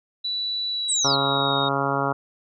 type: tone with pitch glide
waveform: sine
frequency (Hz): 3951 to 3747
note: B7 to A#7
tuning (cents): 0 to +8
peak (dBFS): -24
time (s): 0.24-1.69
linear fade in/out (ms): 10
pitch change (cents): -92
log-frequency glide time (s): 0.69-1.57
type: linear sweep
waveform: sine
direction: down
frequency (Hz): 8580 to 3847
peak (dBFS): -21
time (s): 0.88-1.17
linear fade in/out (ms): 20
type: harmonic tone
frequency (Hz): 138.59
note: C#3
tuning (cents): 0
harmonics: 1 / 2 / 3 / 4 / 5 / 6 / 7 / 8 / 9 / 10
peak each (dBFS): -30 / -30 / -30 / -30 / -30 / -30 / -30 / -30 / -30 / -30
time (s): 1.04-2.13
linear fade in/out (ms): 10
effects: none